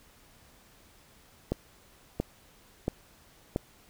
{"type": "click train", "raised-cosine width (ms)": 2, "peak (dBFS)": -14, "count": 4, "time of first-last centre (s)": [1.52, 3.561], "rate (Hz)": 1.47, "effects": ["pink hiss -59 dBFS RMS until 3.89 s"]}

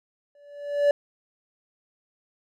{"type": "tone with exponential growth", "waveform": "triangle", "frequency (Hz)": 577, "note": "D5", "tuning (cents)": -31, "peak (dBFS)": -12, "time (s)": [0.35, 0.91], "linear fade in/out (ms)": 2, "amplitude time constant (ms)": 120, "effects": []}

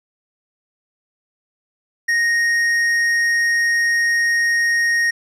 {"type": "tone with tanh clipping", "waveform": "sine", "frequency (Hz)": 1864.7, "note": "A#6", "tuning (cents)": 0, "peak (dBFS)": -16, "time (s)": [2.08, 5.11], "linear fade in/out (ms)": 10, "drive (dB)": 9, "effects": []}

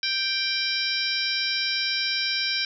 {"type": "harmonic tone with a mistuned harmonic", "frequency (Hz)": 784, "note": "G5", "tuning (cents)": 0, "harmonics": [2, 3, 4, 5, 6, 7], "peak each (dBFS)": [-32, -30, -32, -30, -30, -30], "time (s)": [0.03, 2.65], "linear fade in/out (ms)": 2, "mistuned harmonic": 6, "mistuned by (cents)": 60, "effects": []}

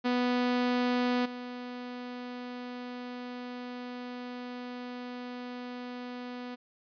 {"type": "tone with level steps", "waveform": "sawtooth", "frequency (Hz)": 246.9, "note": "B3", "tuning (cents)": 0, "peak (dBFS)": [-22, -34], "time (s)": [0.04, 6.56], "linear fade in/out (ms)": 20, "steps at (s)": 1.25, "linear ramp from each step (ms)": 10, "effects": ["resampled to 11025 Hz"]}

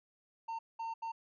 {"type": "tone bursts at uneven times", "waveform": "triangle", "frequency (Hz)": 909, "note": "A#5", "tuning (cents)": -44, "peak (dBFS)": -35, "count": 3, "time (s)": [[0.48, 0.59], [0.79, 0.94], [1.02, 1.12]], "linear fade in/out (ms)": 10, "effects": ["resampled to 16000 Hz"]}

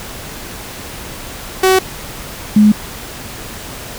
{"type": "tone pair in turn", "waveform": ["sawtooth", "sine"], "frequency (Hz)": [376.8, 211], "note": ["F#4", "G#3"], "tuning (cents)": [32, 28], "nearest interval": "minor seventh", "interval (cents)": 1004, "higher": "first", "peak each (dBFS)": -4, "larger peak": "neither", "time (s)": [[1.63, 1.79], [2.56, 2.72]], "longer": "neither", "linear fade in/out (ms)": 5, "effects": ["pink hiss -29 dBFS RMS until 3.98 s"]}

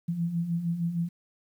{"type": "beating tone pair", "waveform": "sine", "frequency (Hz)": [164.81, 171.31], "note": ["E3", "F3"], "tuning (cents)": [0, -33], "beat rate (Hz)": 6.5, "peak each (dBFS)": [-34, -27], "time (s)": [0.08, 1.09], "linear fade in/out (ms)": 10, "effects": ["10-bit"]}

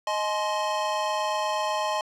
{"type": "chord", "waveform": "square", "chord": "Ab major", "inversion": "second", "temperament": "equal with one note detuned", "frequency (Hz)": [622.3, 851, 1046.5], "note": ["Eb5", "Ab5", "C6"], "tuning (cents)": [0, 42, 0], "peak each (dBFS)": -30, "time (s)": [0.07, 2.01], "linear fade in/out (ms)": 2, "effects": ["low-pass 7000 Hz 12 dB/octave"]}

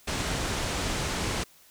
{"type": "low-pass noise", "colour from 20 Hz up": "pink", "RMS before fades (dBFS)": -30, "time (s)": [0.07, 1.44], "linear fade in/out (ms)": 10, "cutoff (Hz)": 8800, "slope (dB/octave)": 24, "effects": ["white hiss -57 dBFS RMS until 1.7 s"]}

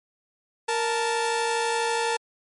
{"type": "tone pair together", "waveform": "sawtooth", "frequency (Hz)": [465.1, 878], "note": ["A#4", "A5"], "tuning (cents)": [-4, -4], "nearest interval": "major seventh", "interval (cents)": 1100, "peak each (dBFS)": -22, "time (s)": [0.68, 2.17], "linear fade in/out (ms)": 10, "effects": ["MP3 48 kbps"]}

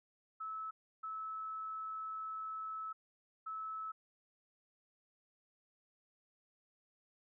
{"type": "tone bursts at uneven times", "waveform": "sine", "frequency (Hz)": 1302, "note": "E6", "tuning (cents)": -22, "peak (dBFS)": -40, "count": 3, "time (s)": [[0.4, 0.71], [1.03, 2.93], [3.46, 3.92]], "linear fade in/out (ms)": 10, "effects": []}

